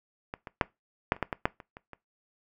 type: clicks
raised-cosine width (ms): 0.5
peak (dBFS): -20 / -24 / -7 / -6 / -30 / -12 / -15 / -8 / -29 / -28 / -28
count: 11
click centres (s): 0.339 / 0.472 / 0.612 / 1.121 / 1.165 / 1.227 / 1.328 / 1.455 / 1.602 / 1.769 / 1.933
effects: noise-tail reverb RT60 0.2 s tail -21 dB re dry